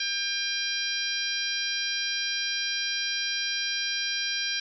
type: harmonic tone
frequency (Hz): 800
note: G5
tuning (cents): +35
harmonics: 2 / 3 / 4 / 5 / 6 / 7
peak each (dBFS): -34 / -34 / -34 / -34 / -34 / -34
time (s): 0-4.6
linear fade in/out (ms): 5
effects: none